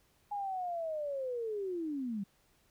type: linear sweep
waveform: sine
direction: down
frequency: 830.6 to 189.5 Hz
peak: -34 dBFS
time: 0.31-2.24 s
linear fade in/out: 10 ms
effects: pink hiss -70 dBFS RMS until 2.7 s